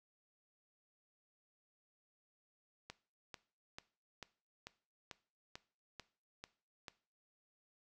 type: click train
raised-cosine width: 0.2 ms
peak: -29 dBFS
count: 10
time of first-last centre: 2.9-6.882 s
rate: 2.26 Hz
effects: noise-tail reverb RT60 0.4 s tail -18 dB re dry